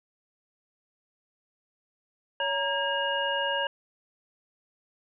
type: tone cluster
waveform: sine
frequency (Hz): 561 / 937 / 1626 / 2855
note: C#5 / A#5 / G#6 / F7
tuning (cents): +21 / +9 / -37 / +37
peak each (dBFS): -31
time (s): 2.4-3.67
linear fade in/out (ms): 2
effects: none